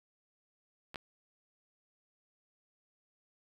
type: clicks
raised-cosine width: 0.3 ms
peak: -30 / -21 dBFS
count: 2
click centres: 0.944 / 0.958 s
effects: 8-bit